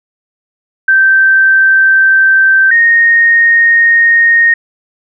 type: tone pair in turn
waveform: sine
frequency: 1557 / 1855.8 Hz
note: G6 / A#6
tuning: -12 / -8 cents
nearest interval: minor third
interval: 304 cents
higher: second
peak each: -4 dBFS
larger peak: neither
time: 0.88-2.71 / 2.71-4.54 s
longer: neither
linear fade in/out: 5 ms
effects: none